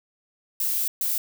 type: noise bursts at uneven times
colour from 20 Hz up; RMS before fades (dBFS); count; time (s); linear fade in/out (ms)
violet; -25; 2; 0.6-0.88 / 1.01-1.18; 2
effects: none